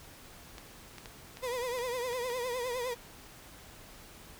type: clicks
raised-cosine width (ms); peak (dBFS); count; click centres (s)
0.2; -27; 7; 0.582 / 0.983 / 1.058 / 1.371 / 1.788 / 2.13 / 2.301
type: tone with vibrato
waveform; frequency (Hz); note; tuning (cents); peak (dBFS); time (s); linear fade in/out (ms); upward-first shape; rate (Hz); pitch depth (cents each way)
35% pulse; 493.9; B4; 0; -31; 1.42-2.95; 20; triangle; 9.8; 100
effects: pink hiss -52 dBFS RMS until 4.39 s